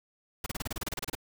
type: noise bursts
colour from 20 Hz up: pink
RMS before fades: -34 dBFS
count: 14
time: 0.44-1.152 s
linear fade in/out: 5 ms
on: 23 ms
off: 30 ms
effects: none